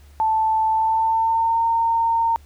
sine tone with pitch glide, 880 to 916.3 Hz, A5 to A#5, 0 to -30 cents, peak -16 dBFS, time 0.2-2.36 s, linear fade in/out 0 ms, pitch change +70 cents, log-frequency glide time 0.69-1.61 s, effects added 72 Hz sine -44 dBFS peak until 2.45 s + pink hiss -56 dBFS RMS until 2.45 s

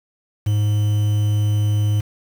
triangle tone with quantisation, 104.8 Hz, G#2, 16 cents sharp, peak -13 dBFS, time 0.46-2.01 s, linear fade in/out 10 ms, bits 6, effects none

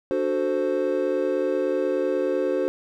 triangle chord, D dominant seventh, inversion none, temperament equal, 293.7 / 370 / 440 / 523.3 Hz, D4 / F#4 / A4 / C5, 0 / 0 / 0 / 0 cents, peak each -27 / -24 / -27 / -23 dBFS, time 0.11-2.68 s, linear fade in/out 0 ms, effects none

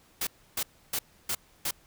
white noise bursts, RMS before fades -30 dBFS, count 5, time 0.21-1.71 s, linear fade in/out 5 ms, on 60 ms, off 300 ms, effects pink hiss -61 dBFS RMS until 1.86 s

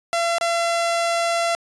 sawtooth tone with dropouts, 679 Hz, F5, 49 cents flat, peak -15 dBFS, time 0.13-1.55 s, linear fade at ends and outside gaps 0 ms, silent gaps 0.383-0.411 s, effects resampled to 22050 Hz

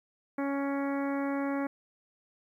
harmonic tone, 278.5 Hz, C#4, 8 cents sharp, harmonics 1 / 2 / 3 / 4 / 5 / 6 / 7 / 8, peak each -30 / -36 / -40 / -42 / -44 / -46 / -47 / -48 dBFS, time 0.38-1.67 s, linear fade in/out 5 ms, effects 11-bit

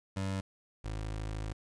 25% pulse tone pair in turn, 96.5 / 53.26 Hz, G2 / G#1, -27 / +44 cents, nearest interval minor seventh, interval 1029 cents, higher first, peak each -29 / -32 dBFS, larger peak first, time 0.16-0.41 / 0.84-1.53 s, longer second, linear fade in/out 10 ms, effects resampled to 22050 Hz + 11-bit

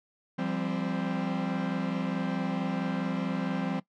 45% pulse chord, F suspended second, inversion none, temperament equal with one note detuned, 171.42 / 196 / 261.6 Hz, F3 / G3 / C4, -32 / 0 / 0 cents, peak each -33 dBFS, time 0.38-3.8 s, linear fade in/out 10 ms, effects noise-tail reverb RT60 0.1 s tail -18 dB re dry + low-pass 3000 Hz 12 dB/octave

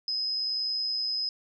sine tone with amplitude modulation, 5070 Hz, D#8, 32 cents sharp, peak -25 dBFS, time 0.08-1.29 s, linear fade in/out 2 ms, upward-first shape sine, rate 121 Hz, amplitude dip 45%, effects none

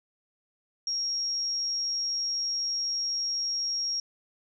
sine tone, 5588 Hz, F8, in tune, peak -27 dBFS, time 0.87-4 s, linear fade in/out 2 ms, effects none

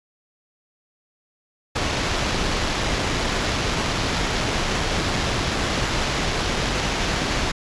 pink noise with sample-and-hold, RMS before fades -23 dBFS, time 1.75-7.52 s, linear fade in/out 10 ms, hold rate 8820 Hz, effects resampled to 22050 Hz

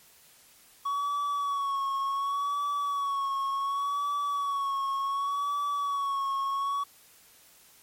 triangle tone with vibrato, 1121 Hz, C#6, 19 cents sharp, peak -25 dBFS, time 0.85-6.84 s, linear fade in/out 10 ms, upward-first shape sine, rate 0.68 Hz, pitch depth 44 cents each way, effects white hiss -57 dBFS RMS until 7.82 s + MP3 64 kbps

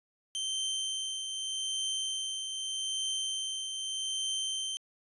sawtooth tone with tremolo, 3119 Hz, G7, 9 cents flat, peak -27 dBFS, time 0.35-4.77 s, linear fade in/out 0 ms, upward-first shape triangle, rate 0.82 Hz, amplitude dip 45%, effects resampled to 24000 Hz

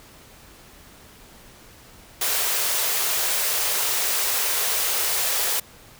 white high-pass noise, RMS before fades -23 dBFS, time 2.21-5.6 s, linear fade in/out 5 ms, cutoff 370 Hz, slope 96 dB/octave, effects pink hiss -48 dBFS RMS until 5.99 s

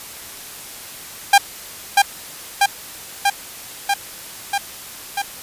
sawtooth tone with echo, 801 Hz, G5, 37 cents sharp, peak -3 dBFS, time 1.33-1.38 s, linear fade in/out 5 ms, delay 640 ms, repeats 6, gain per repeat -2 dB, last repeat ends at 5.22 s, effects white hiss -35 dBFS RMS until 5.42 s + resampled to 32000 Hz

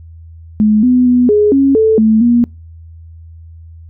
sine tone with pitch steps, 213.2 / 250.3 / 247.1 / 418.3 / 273.8 / 439.7 / 219.2 / 238.5 Hz, G#3 / B3 / B3 / G#4 / C#4 / A4 / A3 / A#3, +46 / +23 / +1 / +12 / -21 / -1 / -6 / +40 cents, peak -6 dBFS, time 0.6-2.44 s, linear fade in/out 0 ms, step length 230 ms, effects noise-tail reverb RT60 0.3 s tail -26 dB re dry + added 82 Hz sine -32 dBFS peak until 3.89 s

